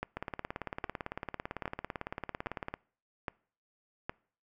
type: two click trains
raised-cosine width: 0.5 ms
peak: -19 / -21 dBFS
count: 6 / 47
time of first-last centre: 0.03-4.095 / 0.17-2.74 s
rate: 1.23 / 17.9 Hz
effects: noise-tail reverb RT60 0.5 s tail -25 dB re dry